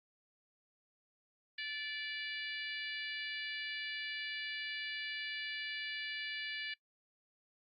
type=harmonic tone; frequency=582 Hz; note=D5; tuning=16 cents flat; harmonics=3 / 4 / 5 / 6 / 7 / 8; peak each=-43 / -45 / -47 / -49 / -50 / -51 dBFS; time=1.58-6.74 s; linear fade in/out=5 ms; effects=noise-tail reverb RT60 0.1 s tail -21 dB re dry + Opus 48 kbps